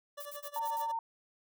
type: tone with tremolo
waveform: 25% pulse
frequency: 580 Hz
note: D5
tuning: 22 cents flat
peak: -37 dBFS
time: 0.17-0.92 s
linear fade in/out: 10 ms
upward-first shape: sine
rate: 11 Hz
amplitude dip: 90%
type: noise bursts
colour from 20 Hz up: violet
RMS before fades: -45 dBFS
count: 6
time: 0.2-0.821 s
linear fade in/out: 5 ms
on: 56 ms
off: 57 ms
type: tone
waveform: sine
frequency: 912 Hz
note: A#5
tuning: 38 cents flat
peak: -32 dBFS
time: 0.56-0.99 s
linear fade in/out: 2 ms
effects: none